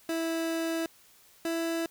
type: tone pair in turn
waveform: 30% pulse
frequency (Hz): 328.2 / 331.1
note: E4 / E4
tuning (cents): -8 / +8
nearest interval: unison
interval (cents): 16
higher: second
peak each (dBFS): -26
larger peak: neither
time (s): 0.09-0.86 / 1.45-1.86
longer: first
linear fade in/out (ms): 2
effects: white hiss -59 dBFS RMS until 1.9 s